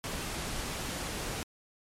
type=noise; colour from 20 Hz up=pink; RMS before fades=-36 dBFS; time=0.04-1.43 s; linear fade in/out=0 ms; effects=low-pass 11000 Hz 12 dB/octave + MP3 64 kbps